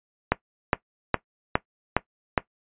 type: click train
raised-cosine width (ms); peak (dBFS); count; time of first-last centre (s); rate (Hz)
0.5; -3; 6; 0.32-2.378; 2.43
effects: noise-tail reverb RT60 0.1 s tail -18 dB re dry + resampled to 8000 Hz